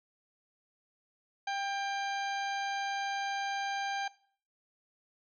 harmonic tone with a mistuned harmonic, 792 Hz, G5, 18 cents sharp, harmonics 1 / 2 / 3 / 4 / 5 / 6 / 8, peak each -33 / -39 / -43 / -45 / -47 / -49 / -51 dBFS, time 1.47-4.08 s, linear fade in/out 5 ms, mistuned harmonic 2, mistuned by +17 cents, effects noise-tail reverb RT60 0.5 s tail -20 dB re dry

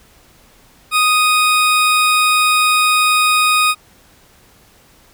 20% pulse tone, 1244.5 Hz, D#6, in tune, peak -6 dBFS, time 0.91-3.75 s, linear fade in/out 50 ms, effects pink hiss -49 dBFS RMS until 5.13 s

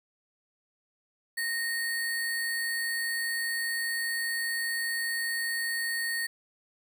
sine tone with sample-and-hold, 1855 Hz, A#6, 9 cents flat, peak -28 dBFS, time 1.37-6.27 s, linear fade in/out 10 ms, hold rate 6300 Hz, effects none

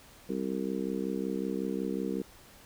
harmonic tone, 65.41 Hz, C2, in tune, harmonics 3 / 4 / 5 / 6 / 7, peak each -35 / -36 / -37 / -38 / -38 dBFS, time 0.29-2.22 s, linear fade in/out 5 ms, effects pink hiss -55 dBFS RMS until 2.65 s

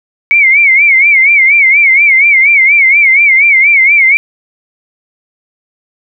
sine tone with vibrato, 2217 Hz, C#7, in tune, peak -3 dBFS, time 0.31-4.17 s, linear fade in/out 0 ms, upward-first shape sine, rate 4.2 Hz, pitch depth 120 cents each way, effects none

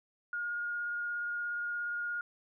sine tone with vibrato, 1427 Hz, F6, 37 cents sharp, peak -33 dBFS, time 0.33-2.21 s, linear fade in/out 2 ms, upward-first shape sine, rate 17 Hz, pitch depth 8 cents each way, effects none

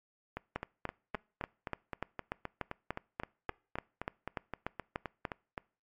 two click trains, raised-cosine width 0.5 ms, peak -22 / -19 dBFS, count 21 / 17, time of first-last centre 0.37-5.578 / 0.56-5.252 s, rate 3.84 / 3.41 Hz, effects noise-tail reverb RT60 0.4 s tail -24 dB re dry + MP3 64 kbps

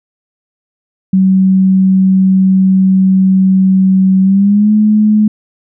sine tone with pitch glide, 189.5 to 212.7 Hz, F#3 to G#3, +42 to +42 cents, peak -5 dBFS, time 1.13-5.28 s, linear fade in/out 5 ms, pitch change +200 cents, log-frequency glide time 4.22-4.71 s, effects none

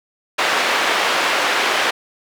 white band-pass noise, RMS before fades -18 dBFS, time 0.38-1.91 s, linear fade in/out 10 ms, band 430 to 2400 Hz, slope 12 dB/octave, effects none

